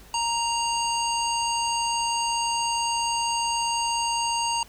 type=harmonic tone; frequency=932.3 Hz; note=A#5; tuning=in tune; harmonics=1 / 3 / 5 / 7 / 9; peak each=-25 / -30 / -32 / -33 / -35 dBFS; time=0.14-4.63 s; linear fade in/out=2 ms; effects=added 50 Hz sine -50 dBFS peak until 4.68 s + pink hiss -51 dBFS RMS until 4.68 s